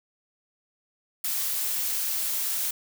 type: noise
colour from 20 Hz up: blue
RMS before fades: -28 dBFS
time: 1.24-2.71 s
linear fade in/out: 5 ms
effects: none